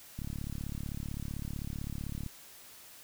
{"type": "click train", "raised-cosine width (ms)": 5, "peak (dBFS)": -26, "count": 75, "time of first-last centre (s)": [0.19, 2.263], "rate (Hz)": 35.7, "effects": ["white hiss -53 dBFS RMS until 3.03 s"]}